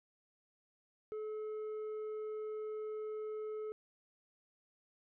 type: tone with tanh clipping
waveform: sine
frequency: 430 Hz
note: A4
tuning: 40 cents flat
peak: -40 dBFS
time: 1.12-3.72 s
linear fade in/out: 0 ms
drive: 5 dB
effects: none